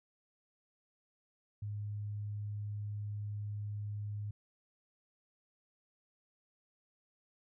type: tone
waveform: sine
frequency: 103.83 Hz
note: G#2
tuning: in tune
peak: -37 dBFS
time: 1.62-4.31 s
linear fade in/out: 5 ms
effects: none